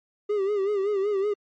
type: tone with vibrato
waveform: triangle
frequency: 401.9 Hz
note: G4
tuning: 43 cents sharp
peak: -20 dBFS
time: 0.29-1.34 s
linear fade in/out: 10 ms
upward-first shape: sine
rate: 5.3 Hz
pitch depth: 86 cents each way
effects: MP3 32 kbps